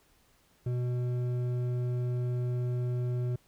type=tone with hard clipping; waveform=sine; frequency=123.47 Hz; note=B2; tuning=in tune; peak=-30 dBFS; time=0.66-3.36 s; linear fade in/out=5 ms; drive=8 dB; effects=pink hiss -66 dBFS RMS until 3.47 s